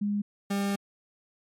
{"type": "tone pair in turn", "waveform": ["sine", "40% pulse"], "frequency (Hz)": [205.1, 199.72], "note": ["G#3", "G3"], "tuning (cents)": [-21, 33], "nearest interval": "unison", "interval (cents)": 46, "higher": "first", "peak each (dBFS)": -25, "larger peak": "neither", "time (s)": [[0.01, 0.22], [0.5, 0.76]], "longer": "second", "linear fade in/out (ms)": 10, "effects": ["MP3 64 kbps"]}